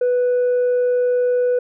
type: tone with tanh clipping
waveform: sine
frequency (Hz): 493.9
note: B4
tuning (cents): 0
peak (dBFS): -15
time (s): 0.01-1.59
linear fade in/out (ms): 5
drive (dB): 1
effects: none